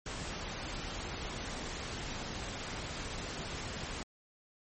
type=noise; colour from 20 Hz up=pink; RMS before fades=-40 dBFS; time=0.06-4.03 s; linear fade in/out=2 ms; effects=MP3 32 kbps